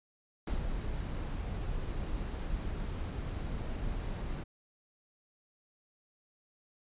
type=noise with ADSR envelope; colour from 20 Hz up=brown; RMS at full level=-32 dBFS; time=0.47-4.44 s; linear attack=5 ms; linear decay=150 ms; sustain=-4 dB; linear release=14 ms; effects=resampled to 8000 Hz